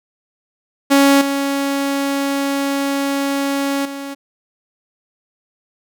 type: tone with level steps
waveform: sawtooth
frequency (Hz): 278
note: C#4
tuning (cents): +5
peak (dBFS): -5 / -13 / -22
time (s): 0.9-4.15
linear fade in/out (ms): 20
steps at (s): 1.21 / 3.85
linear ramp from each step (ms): 5
effects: none